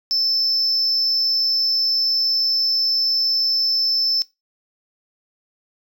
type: tone with amplitude modulation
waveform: triangle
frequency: 5274 Hz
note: E8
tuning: in tune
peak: -12 dBFS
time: 0.11-4.22 s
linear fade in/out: 0 ms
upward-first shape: sine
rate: 221 Hz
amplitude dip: 55%
effects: noise-tail reverb RT60 0.2 s tail -20 dB re dry + tanh soft clip ceiling -12 dBFS